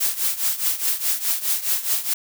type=noise with tremolo; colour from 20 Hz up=blue; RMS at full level=-19 dBFS; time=0-2.14 s; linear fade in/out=10 ms; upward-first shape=triangle; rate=4.8 Hz; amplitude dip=85%; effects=none